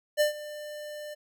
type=tone with ADSR envelope; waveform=square; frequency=597 Hz; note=D5; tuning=28 cents sharp; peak=-20 dBFS; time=0.17-1.15 s; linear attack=36 ms; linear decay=120 ms; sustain=-18 dB; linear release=19 ms; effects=none